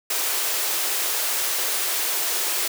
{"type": "high-pass noise", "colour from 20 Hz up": "white", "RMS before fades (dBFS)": -24, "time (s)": [0.1, 2.68], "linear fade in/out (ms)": 5, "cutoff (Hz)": 330, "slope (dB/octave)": 48, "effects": []}